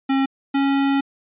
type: tone pair in turn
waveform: square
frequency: 270 / 276 Hz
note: C#4 / C#4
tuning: -45 / -7 cents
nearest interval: unison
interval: 38 cents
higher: second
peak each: -17 dBFS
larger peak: neither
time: 0.09-0.26 / 0.54-1.01 s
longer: second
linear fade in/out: 10 ms
effects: resampled to 8000 Hz